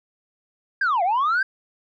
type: linear two-way sweep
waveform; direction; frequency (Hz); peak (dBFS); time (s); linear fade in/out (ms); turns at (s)
sine; down then up; 1648 to 668 to 1604; -16; 0.81-1.43; 5; 1.03
effects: tanh soft clip ceiling -16 dBFS